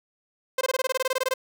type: tone bursts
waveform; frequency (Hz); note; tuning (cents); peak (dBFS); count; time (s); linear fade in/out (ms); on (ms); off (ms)
sawtooth; 520; C5; -11; -18; 15; 0.58-1.339; 5; 31; 21
effects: none